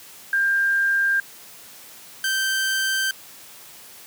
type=tone pair in turn; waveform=sine / sawtooth; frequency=1595 / 1558.6 Hz; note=G6 / G6; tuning=+30 / -10 cents; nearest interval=unison; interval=40 cents; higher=first; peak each=-17 dBFS; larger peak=neither; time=0.33-1.2 / 2.24-3.11 s; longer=neither; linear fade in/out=2 ms; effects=white hiss -44 dBFS RMS until 4.06 s + high-pass 100 Hz 12 dB/octave